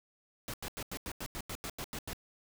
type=noise bursts; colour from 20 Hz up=pink; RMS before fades=-40 dBFS; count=12; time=0.48-2.132 s; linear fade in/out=0 ms; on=57 ms; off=88 ms; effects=none